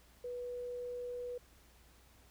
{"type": "tone", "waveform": "sine", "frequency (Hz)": 490, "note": "B4", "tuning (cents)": -14, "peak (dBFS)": -39, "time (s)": [0.24, 1.38], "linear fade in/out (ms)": 5, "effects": ["added 60 Hz sine -64 dBFS peak until 2.3 s", "pink hiss -65 dBFS RMS until 2.3 s"]}